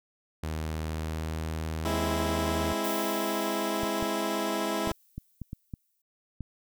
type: tone with pitch glide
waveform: sawtooth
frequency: 78.7 to 79.66 Hz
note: D#2 to D#2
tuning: +20 to +41 cents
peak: -27 dBFS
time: 0.43-2.73 s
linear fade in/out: 5 ms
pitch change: +21 cents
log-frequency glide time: 0.86-1.42 s
type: chord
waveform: 15% pulse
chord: Ab augmented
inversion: none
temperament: equal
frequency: 207.7 / 261.6 / 329.6 Hz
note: Ab3 / C4 / E4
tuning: 0 / 0 / 0 cents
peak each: -26 / -30 / -24 dBFS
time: 1.85-4.92 s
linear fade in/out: 5 ms
type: noise with exponential decay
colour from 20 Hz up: violet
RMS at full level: -36 dBFS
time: 2.84-6.02 s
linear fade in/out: 5 ms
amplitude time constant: 690 ms
type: clicks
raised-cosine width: 5 ms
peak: -24 dBFS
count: 9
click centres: 3.833 / 4.026 / 4.874 / 4.914 / 5.18 / 5.417 / 5.531 / 5.738 / 6.407 s
effects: none